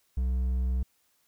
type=tone with hard clipping; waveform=triangle; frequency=63.2 Hz; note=B1; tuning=41 cents sharp; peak=-26 dBFS; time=0.17-0.83 s; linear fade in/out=5 ms; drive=7 dB; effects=white hiss -70 dBFS RMS until 1.27 s